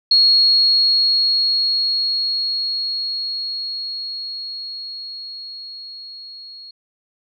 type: tone with level ramp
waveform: sine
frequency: 4308 Hz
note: C8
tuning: 50 cents sharp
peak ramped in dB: -9 to -35 dBFS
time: 0.11-6.71 s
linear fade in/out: 5 ms
effects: none